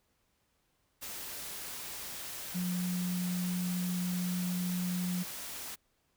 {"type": "tone in noise", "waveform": "sine", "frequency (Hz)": 179.6, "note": "F3", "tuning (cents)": 49, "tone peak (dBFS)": -31, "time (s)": [2.54, 5.24], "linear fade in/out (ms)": 20, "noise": "white", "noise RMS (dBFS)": -42, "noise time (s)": [1.01, 5.76], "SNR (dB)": 8, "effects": ["pink hiss -75 dBFS RMS until 6.16 s"]}